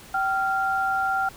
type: tone pair together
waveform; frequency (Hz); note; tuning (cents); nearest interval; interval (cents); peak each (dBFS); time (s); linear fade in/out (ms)
sine; 772.6 / 1389; G5 / F6; -25 / -10; minor seventh; 1015; -24; 0.14-1.29; 5
effects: pink hiss -46 dBFS RMS until 1.36 s